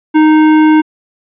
triangle tone with hard clipping, 309.9 Hz, D#4, 7 cents flat, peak -6 dBFS, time 0.14-0.82 s, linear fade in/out 20 ms, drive 17 dB, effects resampled to 8000 Hz

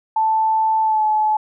sine tone with pitch glide, 880 to 858.9 Hz, A5 to A5, 0 to -42 cents, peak -14 dBFS, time 0.16-1.37 s, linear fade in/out 5 ms, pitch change -42 cents, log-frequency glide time 0.82-1.04 s, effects none

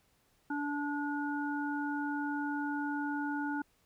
harmonic tone, 290 Hz, D4, 22 cents flat, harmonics 1 / 3 / 5, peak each -34 / -39 / -39 dBFS, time 0.5-3.62 s, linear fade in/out 5 ms, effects pink hiss -71 dBFS RMS until 3.85 s

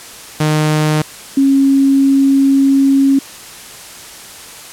sawtooth / sine tone pair in turn, 153.4 / 273.3 Hz, D#3 / C#4, -24 / -24 cents, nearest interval minor seventh, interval 1000 cents, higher second, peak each -7 dBFS, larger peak neither, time 0.4-1.02 / 1.37-3.19 s, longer second, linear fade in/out 5 ms, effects white hiss -33 dBFS RMS until 4.72 s + low-pass 11000 Hz 12 dB/octave

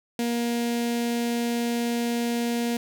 sawtooth tone with notch filter, 236.3 Hz, A#3, 24 cents sharp, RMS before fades -26 dBFS, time 0.19-2.77 s, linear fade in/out 2 ms, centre 1200 Hz, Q 1.3, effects none

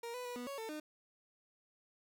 30% pulse tone with pitch steps, 468.2 / 497.1 / 488.6 / 245.1 / 556 / 446.4 / 304.7 Hz, A#4 / B4 / B4 / B3 / C#5 / A4 / D#4, +8 / +11 / -19 / -13 / +5 / +25 / -36 cents, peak -39 dBFS, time 0.03-0.8 s, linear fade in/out 5 ms, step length 110 ms, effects none

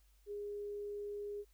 sine tone, 410.6 Hz, G#4, 20 cents flat, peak -40 dBFS, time 0.26-1.45 s, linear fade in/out 50 ms, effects added 50 Hz sine -65 dBFS peak until 1.53 s + white hiss -75 dBFS RMS until 1.53 s

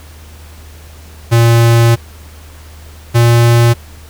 square tone pair in turn, 116.54 / 117.89 Hz, A#2 / A#2, 0 / +20 cents, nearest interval unison, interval 20 cents, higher second, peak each -6 dBFS, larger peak neither, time 1.31-1.96 / 3.14-3.74 s, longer first, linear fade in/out 20 ms, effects added 77 Hz sine -33 dBFS peak until 4.09 s + pink hiss -40 dBFS RMS until 4.09 s

